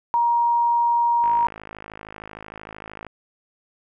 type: tone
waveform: sine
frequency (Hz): 944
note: A#5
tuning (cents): +22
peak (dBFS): -16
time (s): 0.14-1.47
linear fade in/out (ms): 0
type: click train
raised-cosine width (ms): 0.5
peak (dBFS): -21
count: 98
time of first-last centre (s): 1.24-3.067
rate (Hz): 53.1
effects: none